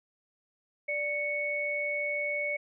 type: tone pair together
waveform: sine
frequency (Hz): 587.6 / 2217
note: D5 / C#7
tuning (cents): +1 / 0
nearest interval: octave + major seventh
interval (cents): 2299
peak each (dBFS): -34 / -30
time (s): 0.88-2.57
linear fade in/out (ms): 10
effects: none